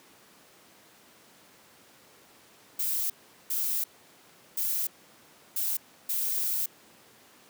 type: noise bursts at uneven times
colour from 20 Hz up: violet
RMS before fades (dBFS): -29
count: 5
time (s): 2.79-3.1 / 3.5-3.84 / 4.57-4.87 / 5.56-5.77 / 6.09-6.66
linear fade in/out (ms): 5
effects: pink hiss -56 dBFS RMS until 7.49 s + high-pass 200 Hz 12 dB/octave